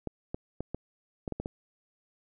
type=clicks; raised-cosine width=2 ms; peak=-20 dBFS; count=8; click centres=0.073 / 0.345 / 0.606 / 0.746 / 1.278 / 1.323 / 1.4 / 1.459 s; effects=none